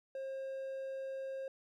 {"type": "tone", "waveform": "triangle", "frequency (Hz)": 535, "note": "C5", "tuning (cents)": 38, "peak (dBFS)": -37, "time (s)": [0.15, 1.48], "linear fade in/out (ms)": 2, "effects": []}